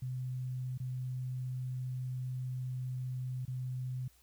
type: tone with dropouts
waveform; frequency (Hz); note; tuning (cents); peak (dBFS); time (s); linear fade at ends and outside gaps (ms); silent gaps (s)
sine; 127.5; C3; -44; -35; 0.02-4.08; 5; 0.777-0.8 / 3.453-3.478
effects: added 60 Hz sine -67 dBFS peak until 4.22 s + white hiss -67 dBFS RMS until 4.22 s